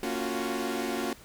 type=chord; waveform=sawtooth; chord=Gb major seventh; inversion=first; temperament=equal with one note detuned; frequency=230.4 / 277.2 / 349.2 / 370 Hz; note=Bb3 / Db4 / F4 / Gb4; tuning=-20 / 0 / 0 / 0 cents; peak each=-31 dBFS; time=0.03-1.13 s; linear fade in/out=2 ms; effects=pink hiss -52 dBFS RMS until 1.24 s